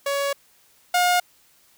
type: tone pair in turn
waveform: sawtooth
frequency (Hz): 561 / 714.9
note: C#5 / F5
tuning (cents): +21 / +40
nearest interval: major third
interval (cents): 419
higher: second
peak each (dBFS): -18 / -13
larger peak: second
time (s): 0.06-0.33 / 0.94-1.2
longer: first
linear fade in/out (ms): 5
effects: white hiss -58 dBFS RMS until 1.77 s